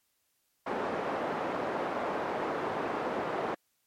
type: band-pass noise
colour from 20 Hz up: pink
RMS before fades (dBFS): -33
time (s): 0.66-3.55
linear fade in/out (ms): 10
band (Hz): 370 to 1100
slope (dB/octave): 12
effects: white hiss -75 dBFS RMS until 3.86 s + MP3 64 kbps